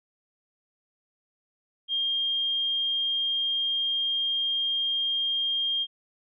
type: tone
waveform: sine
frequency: 3214 Hz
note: G7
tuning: 43 cents sharp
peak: -24 dBFS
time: 1.88-5.87 s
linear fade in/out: 50 ms
effects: none